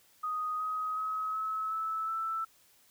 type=tone with pitch steps; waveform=sine; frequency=1246 / 1261.2 / 1276.6 / 1292.2 / 1307.9 / 1323.9 Hz; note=D#6 / D#6 / D#6 / E6 / E6 / E6; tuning=+2 / +23 / +44 / -35 / -14 / +7 cents; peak=-31 dBFS; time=0.23-2.45 s; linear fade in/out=10 ms; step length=370 ms; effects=white hiss -64 dBFS RMS until 2.9 s